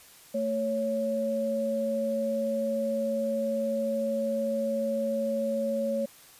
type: tone pair together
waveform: sine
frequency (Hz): 223.3 / 555.3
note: A3 / C#5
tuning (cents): +26 / +3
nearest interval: octave + major third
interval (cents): 1577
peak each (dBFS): -31 / -27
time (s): 0.34-6.06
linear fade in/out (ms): 10
effects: white hiss -53 dBFS RMS until 6.39 s + resampled to 32000 Hz